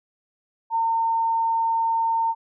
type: tone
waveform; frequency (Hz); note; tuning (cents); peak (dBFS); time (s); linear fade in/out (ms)
sine; 910; A#5; -42; -19; 0.7-2.35; 50
effects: none